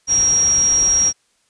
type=tone in noise; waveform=sine; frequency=5650 Hz; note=F8; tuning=19 cents sharp; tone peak=-12 dBFS; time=0.07-1.13 s; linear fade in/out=50 ms; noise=pink; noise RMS=-30 dBFS; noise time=0.07-1.13 s; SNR=+15 dB; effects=white hiss -62 dBFS RMS until 1.49 s + resampled to 22050 Hz